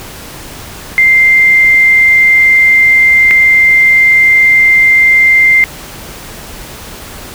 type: tone pair in turn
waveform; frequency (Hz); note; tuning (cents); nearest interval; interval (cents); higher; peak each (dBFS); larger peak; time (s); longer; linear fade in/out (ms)
sine; 2093 / 2093; C7 / C7; 0 / 0; unison; 0; neither; -3; neither; 0.98-3.31 / 3.31-5.64; neither; 0
effects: pink hiss -28 dBFS RMS until 7.34 s